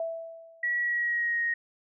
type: tone with exponential decay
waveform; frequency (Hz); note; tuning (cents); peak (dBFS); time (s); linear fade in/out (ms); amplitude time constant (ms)
sine; 659.3; E5; 0; -27; 0-0.92; 2; 200
type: tone with pitch glide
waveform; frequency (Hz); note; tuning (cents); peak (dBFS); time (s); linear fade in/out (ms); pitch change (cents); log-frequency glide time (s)
sine; 1927 to 1872.1; B6 to A#6; -43 to +7; -25; 0.63-1.54; 5; -50; 0.8-1.42
effects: none